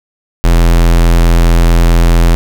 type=tone; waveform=square; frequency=42.3 Hz; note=E1; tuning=45 cents sharp; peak=-5 dBFS; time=0.44-2.35 s; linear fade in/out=0 ms; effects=none